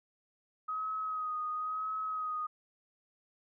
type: tone with vibrato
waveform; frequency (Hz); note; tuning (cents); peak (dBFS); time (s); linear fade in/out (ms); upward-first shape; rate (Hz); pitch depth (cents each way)
sine; 1260; D#6; +21; -33; 0.68-2.47; 10; sine; 0.98; 31
effects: none